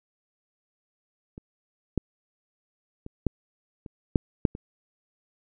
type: clicks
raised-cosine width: 3 ms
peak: -27 / -11 / -25 / -10 / -27 / -6 / -6 / -24 dBFS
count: 8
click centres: 1.379 / 1.977 / 3.064 / 3.267 / 3.862 / 4.158 / 4.452 / 4.551 s
effects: none